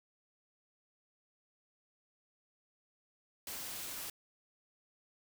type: noise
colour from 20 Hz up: white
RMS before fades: -43 dBFS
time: 3.47-4.1 s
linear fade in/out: 2 ms
effects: none